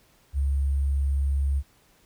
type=tone with sample-and-hold; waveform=sine; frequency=69.3 Hz; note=C#2; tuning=in tune; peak=-21 dBFS; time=0.33-1.63 s; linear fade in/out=50 ms; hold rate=8820 Hz; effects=pink hiss -61 dBFS RMS until 2.05 s